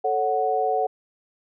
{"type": "chord", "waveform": "sine", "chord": "F# minor", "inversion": "first", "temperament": "equal", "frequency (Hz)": [440, 554.4, 740], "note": ["A4", "C#5", "F#5"], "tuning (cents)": [0, 0, 0], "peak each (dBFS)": [-25, -28, -22], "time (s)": [0.04, 0.87], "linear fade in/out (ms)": 10, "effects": []}